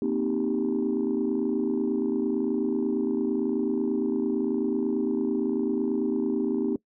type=chord; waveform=sine; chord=C minor seventh; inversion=third; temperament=equal; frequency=233.1 / 261.6 / 311.1 / 392 Hz; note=Bb3 / C4 / Eb4 / G4; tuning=0 / 0 / 0 / 0 cents; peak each=-28 dBFS; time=0.02-6.76 s; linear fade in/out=2 ms; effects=noise-tail reverb RT60 0.1 s tail -22 dB re dry + tanh soft clip ceiling -17 dBFS